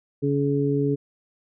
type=harmonic tone; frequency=141.5 Hz; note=C#3; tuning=36 cents sharp; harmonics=1 / 2 / 3; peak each=-24 / -24 / -24 dBFS; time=0.22-0.96 s; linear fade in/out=20 ms; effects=none